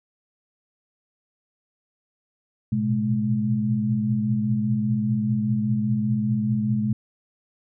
sine tone cluster, 111.3 / 121.3 / 126.3 / 212.1 Hz, A2 / B2 / B2 / G#3, +20 / -31 / +39 / +37 cents, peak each -31 / -30 / -26 / -22 dBFS, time 2.72-6.93 s, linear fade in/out 5 ms, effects none

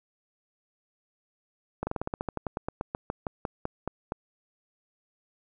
slowing click train, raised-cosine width 1 ms, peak -16 dBFS, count 21, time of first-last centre 1.83-4.121 s, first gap 40 ms, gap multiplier 1.1, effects none

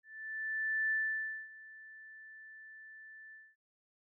sine tone with ADSR envelope, 1760 Hz, A6, in tune, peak -29 dBFS, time 0.03-3.56 s, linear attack 880 ms, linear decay 570 ms, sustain -21 dB, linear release 230 ms, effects none

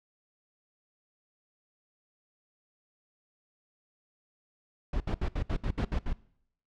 brown noise bursts, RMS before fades -29 dBFS, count 9, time 4.93-6.131 s, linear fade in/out 5 ms, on 73 ms, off 68 ms, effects noise-tail reverb RT60 0.7 s tail -21 dB re dry + low-pass 4000 Hz 12 dB/octave

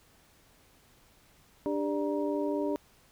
sine tone cluster, 294.9 / 399.3 / 590 / 943 Hz, D4 / G4 / D5 / A#5, +7 / +32 / +8 / +20 cents, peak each -31 / -33 / -34 / -40 dBFS, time 1.66-2.76 s, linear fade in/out 0 ms, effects pink hiss -62 dBFS RMS until 3.11 s

